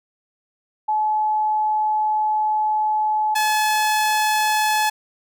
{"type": "tone pair in turn", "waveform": ["sine", "sawtooth"], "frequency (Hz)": [857, 857], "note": ["A5", "A5"], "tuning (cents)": [-46, -46], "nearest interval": "unison", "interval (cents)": 0, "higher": "neither", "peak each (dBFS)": [-17, -13], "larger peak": "second", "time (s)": [[0.88, 3.35], [3.35, 4.9]], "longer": "first", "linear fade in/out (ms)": 10, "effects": []}